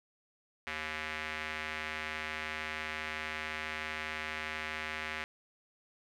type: tone with band-pass filter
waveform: square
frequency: 77.7 Hz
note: D#2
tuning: 2 cents flat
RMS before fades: -39 dBFS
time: 0.67-5.24 s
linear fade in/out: 0 ms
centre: 2100 Hz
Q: 2.2
effects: none